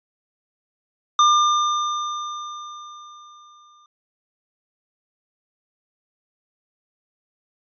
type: tone with exponential decay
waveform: square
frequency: 1200 Hz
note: D6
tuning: 37 cents sharp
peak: -12 dBFS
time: 1.19-3.86 s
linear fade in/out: 2 ms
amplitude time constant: 580 ms
effects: resampled to 16000 Hz